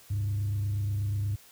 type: tone with frequency modulation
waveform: sine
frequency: 101.2 Hz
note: G#2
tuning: 44 cents flat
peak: -25 dBFS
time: 0.1-1.36 s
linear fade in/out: 10 ms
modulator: 28.3 Hz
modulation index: 0.36
effects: tanh soft clip ceiling -24 dBFS + white hiss -55 dBFS RMS until 1.51 s